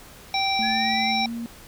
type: harmonic tone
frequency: 780 Hz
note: G5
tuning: 9 cents flat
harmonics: 1 / 3 / 5 / 7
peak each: -24 / -27 / -27 / -29 dBFS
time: 0.34-1.26 s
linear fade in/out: 2 ms
type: tone with pitch glide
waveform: sine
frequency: 222.7 to 233 Hz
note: A3 to A#3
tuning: +21 to -1 cents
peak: -28 dBFS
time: 0.59-1.46 s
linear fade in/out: 0 ms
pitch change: +78 cents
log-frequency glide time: 1.2-1.31 s
type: exponential sweep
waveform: sine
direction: up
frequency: 1661.2 to 2151 Hz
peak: -31 dBFS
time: 0.62-1.13 s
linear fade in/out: 20 ms
effects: pink hiss -46 dBFS RMS until 1.67 s